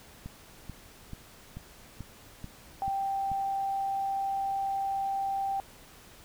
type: click train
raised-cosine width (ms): 5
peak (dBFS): -27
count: 8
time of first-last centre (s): 0.26-3.317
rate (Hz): 2.29
type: tone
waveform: sine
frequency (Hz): 784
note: G5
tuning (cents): 0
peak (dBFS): -28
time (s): 2.82-5.6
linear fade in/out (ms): 0
effects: pink hiss -53 dBFS RMS until 6.24 s